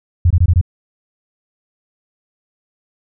sine tone bursts, 87.31 Hz, F2, in tune, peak -7 dBFS, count 5, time 0.25-0.613 s, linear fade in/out 5 ms, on 55 ms, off 22 ms, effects none

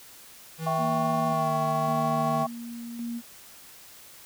square tone with pitch glide, 161.5 to 154.03 Hz, E3 to D#3, -35 to -17 cents, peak -31 dBFS, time 0.58-2.47 s, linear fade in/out 50 ms, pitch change -82 cents, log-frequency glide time 1.28-1.53 s
sine chord, C# diminished, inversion first, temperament equal, 659.3 / 784 / 1108.7 Hz, E5 / G5 / C#6, 0 / 0 / 0 cents, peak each -29 dBFS, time 0.66-2.47 s, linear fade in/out 10 ms
sine tone with tremolo, 235 Hz, A#3, 14 cents sharp, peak -30 dBFS, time 0.77-3.22 s, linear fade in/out 50 ms, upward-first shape square, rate 0.9 Hz, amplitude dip 45%
effects white hiss -49 dBFS RMS until 4.25 s

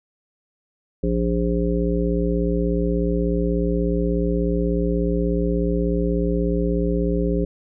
harmonic tone, 58.27 Hz, A#1, in tune, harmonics 1 / 3 / 5 / 7 / 9, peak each -23 / -23 / -26 / -25 / -28 dBFS, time 1.03-7.45 s, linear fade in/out 5 ms, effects none

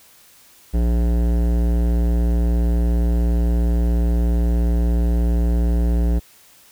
sine tone with hard clipping, 58.5 Hz, A#1, 7 cents sharp, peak -17 dBFS, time 0.73-6.2 s, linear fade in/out 20 ms, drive 16 dB, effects white hiss -50 dBFS RMS until 6.71 s

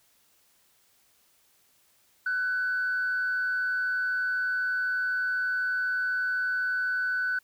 sine tone with frequency modulation, 1500 Hz, F#6, 23 cents sharp, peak -24 dBFS, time 2.26-7.39 s, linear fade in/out 5 ms, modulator 112 Hz, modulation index 0.37, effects tanh soft clip ceiling -22 dBFS + white hiss -65 dBFS RMS until 7.43 s

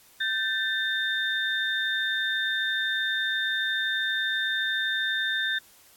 sine tone cluster, 1555 / 1767 / 3627 Hz, G6 / A6 / A#7, -14 / +7 / -48 cents, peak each -29 dBFS, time 0.2-5.59 s, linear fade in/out 10 ms, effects white hiss -56 dBFS RMS until 5.96 s + AAC 64 kbps

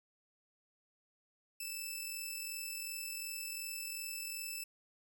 10% pulse tone with amplitude modulation, 2637 Hz, E7, in tune, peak -30 dBFS, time 1.6-4.64 s, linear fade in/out 5 ms, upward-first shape sine, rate 42.7 Hz, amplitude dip 35%, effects none

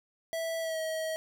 square tone with pitch glide, 656 to 638.1 Hz, E5 to D#5, -9 to +44 cents, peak -32 dBFS, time 0.33-1.16 s, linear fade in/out 0 ms, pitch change -47 cents, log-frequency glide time 0.6-0.79 s, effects none

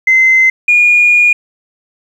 sine tone pair in turn, 2064 / 2435 Hz, C7 / D#7, -24 / -38 cents, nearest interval minor third, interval 286 cents, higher second, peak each -4 dBFS, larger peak neither, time 0.07-0.5 / 0.68-1.33 s, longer second, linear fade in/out 5 ms, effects tanh soft clip ceiling 0 dBFS + 7-bit

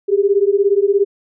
sine beating tone pair, 392 / 409 Hz, G4 / G#4, 0 / -26 cents, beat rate 17 Hz, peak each -14 dBFS, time 0.08-1.05 s, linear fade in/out 20 ms, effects none

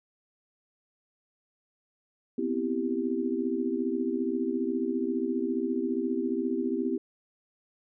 sine chord, C major seventh, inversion third, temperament equal, 246.9 / 261.6 / 329.6 / 392 Hz, B3 / C4 / E4 / G4, 0 / 0 / 0 / 0 cents, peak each -32 dBFS, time 2.38-6.98 s, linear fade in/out 5 ms, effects none

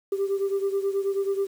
sine beating tone pair, 391.8 / 401.1 Hz, G4 / G4, -1 / +40 cents, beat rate 9.3 Hz, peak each -23 / -27 dBFS, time 0.12-1.47 s, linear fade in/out 5 ms, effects tanh soft clip ceiling -19 dBFS + 8-bit

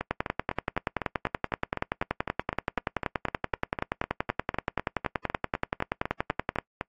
two click trains, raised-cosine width 0.5 ms, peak -10 / -14 dBFS, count 69 / 28, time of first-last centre 0.11-6.586 / 0.01-6.811 s, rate 10.5 / 3.97 Hz, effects noise-tail reverb RT60 0.1 s tail -23 dB re dry + AAC 48 kbps

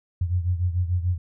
sine beating tone pair, 87.6 / 94.4 Hz, F2 / F#2, +6 / +35 cents, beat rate 6.8 Hz, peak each -22 / -27 dBFS, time 0.21-1.18 s, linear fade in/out 5 ms, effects none

